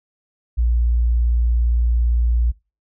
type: tone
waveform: sine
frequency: 58.8 Hz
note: A#1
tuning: 16 cents sharp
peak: -14 dBFS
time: 0.57-2.52 s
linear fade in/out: 20 ms
effects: noise-tail reverb RT60 0.3 s tail -23 dB re dry